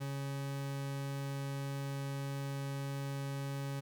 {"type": "tone", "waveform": "40% pulse", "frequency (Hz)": 138.59, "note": "C#3", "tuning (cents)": 0, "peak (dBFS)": -36, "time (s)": [0, 3.81], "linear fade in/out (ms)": 20, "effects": []}